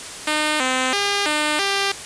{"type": "tone with pitch steps", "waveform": "5% pulse", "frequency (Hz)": [304.5, 257.9, 403.5, 301.7, 396], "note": ["D#4", "C4", "G#4", "D4", "G4"], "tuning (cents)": [-37, -25, -50, 47, 18], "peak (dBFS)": -7, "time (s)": [0.27, 1.92], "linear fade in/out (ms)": 5, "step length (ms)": 330, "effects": ["white hiss -33 dBFS RMS until 2.05 s", "resampled to 22050 Hz"]}